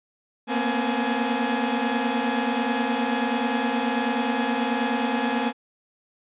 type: tone cluster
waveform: sawtooth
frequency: 231.4 / 240.8 / 262.2 / 844 Hz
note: A#3 / B3 / C4 / G#5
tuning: -13 / -44 / +4 / +28 cents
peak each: -24 dBFS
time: 0.47-5.53 s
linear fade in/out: 50 ms
effects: resampled to 8000 Hz